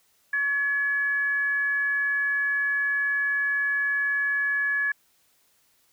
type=tone with frequency modulation; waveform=sine; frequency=1700 Hz; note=G#6; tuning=40 cents sharp; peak=-22 dBFS; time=0.33-4.92 s; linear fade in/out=5 ms; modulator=581 Hz; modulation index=0.23; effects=white hiss -65 dBFS RMS until 5.92 s